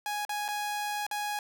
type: tone with dropouts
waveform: sawtooth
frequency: 830.6 Hz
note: G#5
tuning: in tune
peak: -27 dBFS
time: 0.06-1.39 s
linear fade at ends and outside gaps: 1 ms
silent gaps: 0.251-0.293 / 0.481-0.486 / 1.066-1.112 s
effects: none